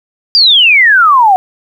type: exponential sweep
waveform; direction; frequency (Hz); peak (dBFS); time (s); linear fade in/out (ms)
sine; down; 4885 to 729; -3; 0.35-1.36; 0
effects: 7-bit